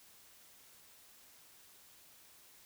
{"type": "silence", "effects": ["white hiss -61 dBFS RMS until 2.65 s"]}